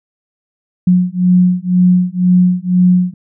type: beating tone pair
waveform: sine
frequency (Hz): 179.7 / 181.7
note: F3 / F#3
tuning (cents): +50 / -31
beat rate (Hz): 2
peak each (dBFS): -11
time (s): 0.87-3.14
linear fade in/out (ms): 5
effects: none